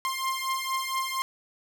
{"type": "beating tone pair", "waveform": "sawtooth", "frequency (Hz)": [1054, 1058.3], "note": ["C6", "C6"], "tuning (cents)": [12, 19], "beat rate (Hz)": 4.3, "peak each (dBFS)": -27, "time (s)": [0.05, 1.22], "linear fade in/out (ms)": 0, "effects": []}